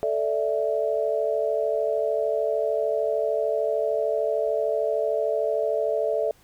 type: chord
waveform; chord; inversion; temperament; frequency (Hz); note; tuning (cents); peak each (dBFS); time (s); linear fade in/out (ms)
sine; A suspended fourth; none; just; 440 / 586.7 / 660; A4 / D5 / E5; 0 / -2 / +2; -26; 0.03-6.31; 0
effects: pink hiss -58 dBFS RMS until 6.43 s